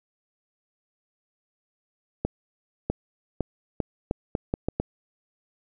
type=accelerating click train; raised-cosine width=2 ms; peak=-11 dBFS; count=9; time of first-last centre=2.25-4.8 s; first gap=650 ms; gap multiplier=0.78; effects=none